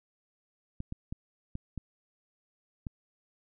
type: clicks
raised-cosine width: 5 ms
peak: -24 dBFS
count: 6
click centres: 0.804 / 0.924 / 1.125 / 1.554 / 1.777 / 2.868 s
effects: none